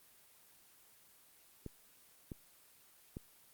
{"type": "clicks", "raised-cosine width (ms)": 3, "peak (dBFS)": -30, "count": 3, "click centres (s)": [1.663, 2.318, 3.169], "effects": ["white hiss -64 dBFS RMS until 3.53 s", "Opus 24 kbps"]}